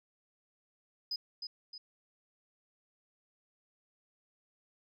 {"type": "tone with echo", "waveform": "sine", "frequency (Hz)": 5000, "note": "D#8", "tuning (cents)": 8, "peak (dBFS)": -32, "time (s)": [1.11, 1.16], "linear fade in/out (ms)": 5, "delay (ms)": 310, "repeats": 2, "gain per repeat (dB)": -6, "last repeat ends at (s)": 1.78, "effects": ["tanh soft clip ceiling -30 dBFS"]}